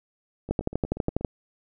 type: two click trains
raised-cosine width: 2 ms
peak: -10 / -23 dBFS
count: 10 / 7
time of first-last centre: 0.51-1.248 / 0.49-1.21 s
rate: 12.2 / 8.33 Hz
effects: none